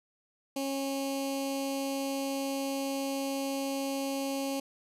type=tone with notch filter; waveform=15% pulse; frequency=273.4 Hz; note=C#4; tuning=24 cents flat; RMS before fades=-33 dBFS; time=0.56-4.6 s; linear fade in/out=5 ms; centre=1400 Hz; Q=0.61; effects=resampled to 32000 Hz